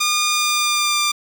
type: tone with pitch glide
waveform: 10% pulse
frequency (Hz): 1213 to 1190.8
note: D#6 to D6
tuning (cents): -44 to +24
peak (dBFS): -8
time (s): 0-1.12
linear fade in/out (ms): 10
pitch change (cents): -32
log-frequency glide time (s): 0.3-1
effects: 7-bit